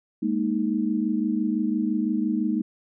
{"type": "chord", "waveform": "sine", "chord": "Ab suspended second", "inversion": "none", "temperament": "just", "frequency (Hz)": [207.7, 233.6, 311.5], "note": ["Ab3", "Bb3", "Eb4"], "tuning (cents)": [0, 4, 2], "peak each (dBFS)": -26, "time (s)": [0.22, 2.62], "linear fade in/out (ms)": 10, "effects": []}